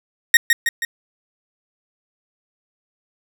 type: tone with echo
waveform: 40% pulse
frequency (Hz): 1864.7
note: A#6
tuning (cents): 0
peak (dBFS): -5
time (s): 0.34-0.37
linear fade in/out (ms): 2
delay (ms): 160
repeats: 3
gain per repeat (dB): -5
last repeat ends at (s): 0.85
effects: none